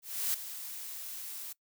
blue noise with ADSR envelope, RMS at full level -30 dBFS, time 0.02-1.53 s, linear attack 320 ms, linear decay 4 ms, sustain -12 dB, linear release 9 ms, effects noise-tail reverb RT60 0.1 s tail -22 dB re dry

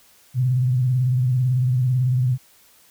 sine tone with vibrato, 126.7 Hz, B2, 45 cents sharp, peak -16 dBFS, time 0.34-2.38 s, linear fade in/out 50 ms, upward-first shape sine, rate 18 Hz, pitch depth 76 cents each way, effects white hiss -54 dBFS RMS until 2.9 s

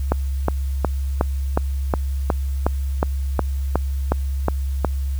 click train, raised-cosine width 1 ms, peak -3 dBFS, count 14, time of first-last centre 0.12-4.847 s, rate 2.75 Hz, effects added 68 Hz sine -20 dBFS peak until 5.19 s + white hiss -47 dBFS RMS until 5.19 s

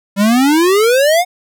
square exponential sweep, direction up, 193 to 740 Hz, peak -9 dBFS, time 0.16-1.25 s, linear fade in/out 50 ms, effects none

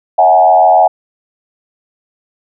sine tone with frequency modulation, 740 Hz, F#5, in tune, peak -4 dBFS, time 0.18-0.88 s, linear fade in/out 10 ms, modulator 86.7 Hz, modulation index 1.2, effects none

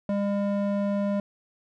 square tone with band-pass filter, 201.5 Hz, G3, 48 cents sharp, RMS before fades -26 dBFS, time 0.09-1.2 s, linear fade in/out 2 ms, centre 410 Hz, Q 3.4, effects none

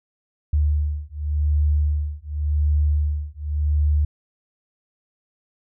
sine beating tone pair, 74 / 74.89 Hz, D2 / D2, +14 / +34 cents, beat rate 0.89 Hz, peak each -21 dBFS, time 0.53-4.05 s, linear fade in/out 5 ms, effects none

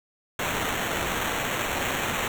white noise with sample-and-hold, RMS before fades -28 dBFS, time 0.39-2.28 s, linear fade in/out 2 ms, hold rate 4900 Hz, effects none

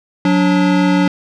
square tone pair together, 182.3 / 289.1 Hz, F#3 / D4, -25 / -27 cents, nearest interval minor sixth, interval 798 cents, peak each -14 dBFS, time 0.25-1.08 s, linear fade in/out 2 ms, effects low-pass 4000 Hz 12 dB/octave

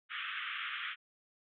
pink band-pass noise, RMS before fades -40 dBFS, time 0.09-0.96 s, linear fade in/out 50 ms, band 1200 to 3400 Hz, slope 96 dB/octave, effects none

